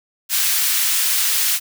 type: high-pass noise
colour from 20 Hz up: white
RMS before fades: -18 dBFS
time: 0.29-1.6 s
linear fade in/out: 50 ms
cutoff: 1700 Hz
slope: 12 dB/octave
effects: none